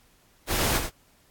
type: noise with echo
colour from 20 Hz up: pink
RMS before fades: -25 dBFS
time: 0.47-0.82 s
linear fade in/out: 50 ms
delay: 84 ms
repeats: 1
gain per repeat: -6 dB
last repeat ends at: 0.904 s
effects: pink hiss -61 dBFS RMS until 1.3 s + AAC 64 kbps